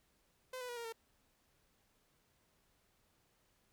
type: tone with pitch steps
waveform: sawtooth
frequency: 512 / 496.9 / 482.1 / 467.9 / 454 Hz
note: C5 / B4 / B4 / A#4 / A#4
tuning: -38 / +11 / -42 / +6 / -46 cents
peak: -39 dBFS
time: 0.53-0.925 s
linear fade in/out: 5 ms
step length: 79 ms
effects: pink hiss -75 dBFS RMS until 3.72 s